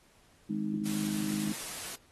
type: harmonic tone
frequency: 51.7 Hz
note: G#1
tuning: 7 cents flat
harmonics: 3 / 4 / 5 / 6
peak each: -42 / -32 / -42 / -36 dBFS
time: 0.49-1.53 s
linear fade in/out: 10 ms
type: noise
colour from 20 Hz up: white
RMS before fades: -40 dBFS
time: 0.85-1.96 s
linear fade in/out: 10 ms
effects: pink hiss -64 dBFS RMS until 2.11 s + AAC 32 kbps